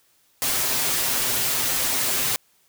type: noise with comb filter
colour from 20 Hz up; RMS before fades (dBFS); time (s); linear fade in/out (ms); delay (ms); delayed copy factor
white; -23; 0.42-2.36; 0; 7.7; +0.9
effects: white hiss -62 dBFS RMS until 2.68 s